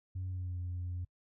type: tone with pitch glide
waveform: sine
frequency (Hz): 92.5 to 89.09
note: F#2 to F2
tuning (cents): 0 to +35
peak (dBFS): -34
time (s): 0.15-1.05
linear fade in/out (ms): 10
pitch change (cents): -65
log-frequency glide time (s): 0.29-0.56
effects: noise-tail reverb RT60 0.1 s tail -26 dB re dry + tanh soft clip ceiling -33 dBFS